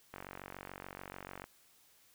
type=click train; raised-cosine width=0.5 ms; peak=-29 dBFS; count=62; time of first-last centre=0.14-1.441 s; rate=46.9 Hz; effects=white hiss -66 dBFS RMS until 2.14 s